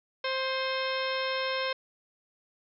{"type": "harmonic tone with a mistuned harmonic", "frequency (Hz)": 526, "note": "C5", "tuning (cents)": 9, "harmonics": [1, 2, 3, 4, 5, 6, 7, 8, 10], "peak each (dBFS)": [-32, -35, -37, -38, -39, -40, -40, -41, -42], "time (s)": [0.24, 1.73], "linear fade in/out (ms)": 5, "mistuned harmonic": 5, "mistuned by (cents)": -46, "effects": []}